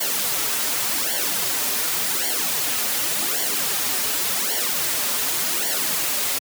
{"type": "noise with flanger", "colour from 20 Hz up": "white", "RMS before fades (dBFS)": -23, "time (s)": [0, 6.39], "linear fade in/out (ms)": 10, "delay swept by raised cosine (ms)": [0.78, 6.18], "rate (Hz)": 0.88, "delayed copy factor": -0.85, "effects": ["high-pass 150 Hz 12 dB/octave"]}